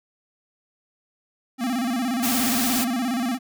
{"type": "tone with vibrato", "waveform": "square", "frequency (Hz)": 246.9, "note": "B3", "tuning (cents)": 0, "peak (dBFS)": -23, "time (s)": [1.58, 3.39], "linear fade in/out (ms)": 50, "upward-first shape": "square", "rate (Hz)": 17, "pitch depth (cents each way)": 110}
{"type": "noise", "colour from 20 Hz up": "white", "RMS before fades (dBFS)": -25, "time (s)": [2.22, 2.85], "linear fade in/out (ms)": 20}
{"effects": []}